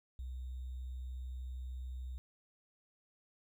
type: tone with sample-and-hold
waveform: sine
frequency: 63.4 Hz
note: B1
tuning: 46 cents sharp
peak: -40 dBFS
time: 0.19-2.18 s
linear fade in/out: 0 ms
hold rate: 3675 Hz
effects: none